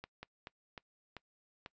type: slowing click train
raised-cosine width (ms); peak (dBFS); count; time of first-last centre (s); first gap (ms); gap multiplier
0.3; -29; 6; 0.04-1.661; 190; 1.27
effects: noise-tail reverb RT60 0.1 s tail -23 dB re dry + resampled to 16000 Hz